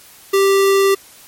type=tone; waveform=square; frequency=392 Hz; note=G4; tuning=in tune; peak=-11 dBFS; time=0.33-0.95 s; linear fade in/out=10 ms; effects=white hiss -43 dBFS RMS until 1.27 s + MP3 64 kbps